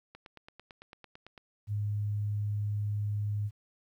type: click train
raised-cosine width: 0.3 ms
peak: -32 dBFS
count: 12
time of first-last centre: 0.15-1.378 s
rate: 8.96 Hz
type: tone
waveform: sine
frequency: 103.83 Hz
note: G#2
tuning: in tune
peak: -29 dBFS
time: 1.67-3.51 s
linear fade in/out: 50 ms
effects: 11-bit